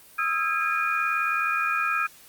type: tone cluster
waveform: sine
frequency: 1268 / 1347 / 1632 / 2444 Hz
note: D#6 / E6 / G#6 / D#7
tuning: +32 / +37 / -31 / -32 cents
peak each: -28 dBFS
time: 0.18-2.07 s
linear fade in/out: 10 ms
effects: white hiss -51 dBFS RMS until 2.28 s + Opus 32 kbps